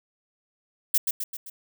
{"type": "noise with echo", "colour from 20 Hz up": "violet", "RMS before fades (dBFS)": -20, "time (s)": [0.94, 0.98], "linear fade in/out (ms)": 5, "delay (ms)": 130, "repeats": 4, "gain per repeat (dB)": -5, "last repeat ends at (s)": 1.5, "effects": []}